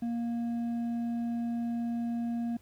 sine tone with hard clipping, 234.7 Hz, A#3, 12 cents sharp, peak -31 dBFS, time 0.02-2.57 s, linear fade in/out 5 ms, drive 4 dB, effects added 94 Hz sine -59 dBFS peak until 2.61 s + pink hiss -65 dBFS RMS until 2.61 s

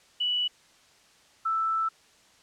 sine tone pair in turn, 2953 / 1321.5 Hz, F#7 / E6, -4 / +4 cents, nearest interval octave + major second, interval 1392 cents, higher first, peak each -24 dBFS, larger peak neither, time 0.2-0.48 / 1.45-1.89 s, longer second, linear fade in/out 10 ms, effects white hiss -59 dBFS RMS until 2.42 s + low-pass 7000 Hz 12 dB/octave

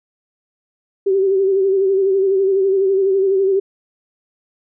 sine tone with vibrato, 387 Hz, G4, 22 cents flat, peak -12 dBFS, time 1.06-3.6 s, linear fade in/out 10 ms, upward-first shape sine, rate 12 Hz, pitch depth 47 cents each way, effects none

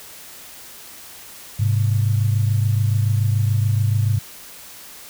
sine tone pair together, 103.83 / 130.82 Hz, G#2 / C3, 0 / 0 cents, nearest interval major third, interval 400 cents, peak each -16 / -22 dBFS, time 1.59-4.19 s, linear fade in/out 10 ms, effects white hiss -40 dBFS RMS until 5.09 s

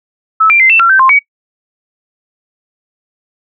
sine tone with pitch steps, 1304 / 2368 / 2075 / 2672 / 1362 / 1552 / 1053 / 2260 Hz, E6 / D7 / C7 / E7 / F6 / G6 / C6 / C#7, -19 / +14 / -15 / +23 / -44 / -18 / +11 / +33 cents, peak -4 dBFS, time 0.4-1.192 s, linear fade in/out 10 ms, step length 99 ms, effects noise-tail reverb RT60 0.1 s tail -21 dB re dry

